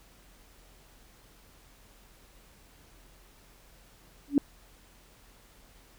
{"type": "tone with exponential growth", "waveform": "sine", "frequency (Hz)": 283.8, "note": "C#4", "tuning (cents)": 41, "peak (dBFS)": -14, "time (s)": [4.28, 4.38], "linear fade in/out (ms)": 1, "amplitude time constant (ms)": 20, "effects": ["added 43 Hz sine -59 dBFS peak until 5.98 s", "pink hiss -59 dBFS RMS until 5.98 s"]}